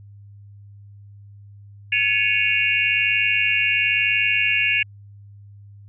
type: tone cluster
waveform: sine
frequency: 1705 / 2220 / 2475 / 2692 / 2793 Hz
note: G#6 / C#7 / D#7 / E7 / F7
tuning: +45 / +2 / -10 / +36 / -1 cents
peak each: -26 / -22 / -23 / -25 / -22 dBFS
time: 1.92-4.83 s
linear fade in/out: 5 ms
effects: added 101 Hz sine -41 dBFS peak until 5.88 s